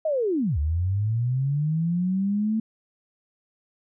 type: linear two-way sweep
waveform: sine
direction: down then up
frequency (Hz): 650 to 70.9 to 223.3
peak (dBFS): -21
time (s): 0.05-2.6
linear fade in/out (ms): 5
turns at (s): 0.58
effects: none